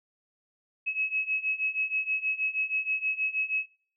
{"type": "beating tone pair", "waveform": "sine", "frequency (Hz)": [2566, 2572.3], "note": ["E7", "E7"], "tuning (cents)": [-47, -43], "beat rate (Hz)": 6.3, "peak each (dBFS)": [-32, -29], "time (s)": [0.86, 3.66], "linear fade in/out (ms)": 20, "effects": ["noise-tail reverb RT60 0.5 s tail -22 dB re dry"]}